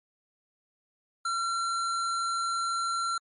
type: tone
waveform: square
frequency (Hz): 1363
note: F6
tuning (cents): -43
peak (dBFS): -28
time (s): 1.25-3.18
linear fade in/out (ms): 5
effects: MP3 48 kbps

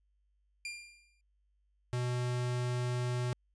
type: tone with exponential decay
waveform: sawtooth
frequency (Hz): 2393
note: D7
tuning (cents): +32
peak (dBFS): -33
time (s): 0.65-1.21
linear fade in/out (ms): 2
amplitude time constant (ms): 120
type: tone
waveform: square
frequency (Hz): 123.47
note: B2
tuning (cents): 0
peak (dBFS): -32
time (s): 1.93-3.33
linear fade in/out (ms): 0
effects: added 50 Hz sine -70 dBFS peak until 3.54 s + resampled to 22050 Hz

